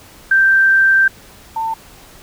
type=tone pair in turn; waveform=sine; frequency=1568 / 896.2 Hz; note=G6 / A5; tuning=0 / +32 cents; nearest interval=minor seventh; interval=968 cents; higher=first; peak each=-8 / -17 dBFS; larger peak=first; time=0.31-1.08 / 1.56-1.74 s; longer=first; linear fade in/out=5 ms; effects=pink hiss -42 dBFS RMS until 2.22 s